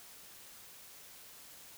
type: silence
effects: white hiss -54 dBFS RMS until 1.77 s